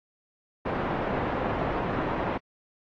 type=low-pass noise; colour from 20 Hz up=white; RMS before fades=-29 dBFS; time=0.65-2.38 s; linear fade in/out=10 ms; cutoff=870 Hz; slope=12 dB/octave; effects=low-pass 3000 Hz 12 dB/octave + AAC 32 kbps